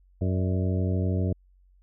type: harmonic tone with a mistuned harmonic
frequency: 92.5 Hz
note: F#2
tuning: in tune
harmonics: 1 / 2 / 3 / 4 / 5 / 6 / 7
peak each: -24 / -30 / -34 / -36 / -38 / -40 / -41 dBFS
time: 0.21-1.33 s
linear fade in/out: 5 ms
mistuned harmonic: 6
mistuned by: +76 cents
effects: added 46 Hz sine -56 dBFS peak until 1.82 s